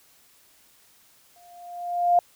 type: tone with exponential growth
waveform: sine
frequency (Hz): 702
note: F5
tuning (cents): +9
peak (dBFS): -13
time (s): 1.36-2.19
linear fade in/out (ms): 2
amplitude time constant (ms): 180
effects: white hiss -58 dBFS RMS until 2.35 s